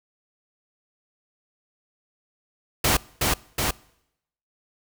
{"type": "noise with echo", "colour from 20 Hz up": "pink", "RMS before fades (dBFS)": -20, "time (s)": [2.84, 2.97], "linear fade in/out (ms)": 5, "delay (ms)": 370, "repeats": 2, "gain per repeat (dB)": -2, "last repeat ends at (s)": 3.71, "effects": ["noise-tail reverb RT60 0.8 s tail -24 dB re dry"]}